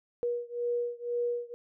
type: beating tone pair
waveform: sine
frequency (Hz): 479.1 / 481.1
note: A#4 / B4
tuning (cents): +47 / -45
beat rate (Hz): 2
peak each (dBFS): -32 / -33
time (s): 0.23-1.54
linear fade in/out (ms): 0
effects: none